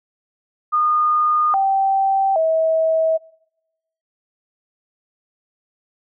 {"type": "tone with pitch steps", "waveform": "sine", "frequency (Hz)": [1223, 778, 644], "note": ["D#6", "G5", "E5"], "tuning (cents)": [-30, -13, -41], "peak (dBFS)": -14, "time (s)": [0.72, 3.18], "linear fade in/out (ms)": 20, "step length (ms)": 820, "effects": ["noise-tail reverb RT60 0.9 s tail -24 dB re dry"]}